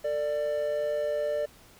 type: tone pair together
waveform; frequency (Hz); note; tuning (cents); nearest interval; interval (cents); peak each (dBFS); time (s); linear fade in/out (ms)
triangle; 449.5 / 592; A4 / D5; +37 / +14; perfect fourth; 477; -32 / -25; 0.04-1.46; 10
effects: pink hiss -55 dBFS RMS until 1.79 s